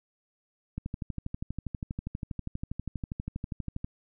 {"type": "click train", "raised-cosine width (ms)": 5, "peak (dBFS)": -21, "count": 39, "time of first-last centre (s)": [0.78, 3.845], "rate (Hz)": 12.4, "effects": []}